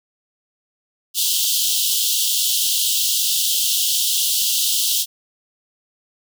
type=high-pass noise; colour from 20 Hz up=pink; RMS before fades=-19 dBFS; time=1.14-5.06 s; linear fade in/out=50 ms; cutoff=2900 Hz; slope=96 dB/octave; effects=none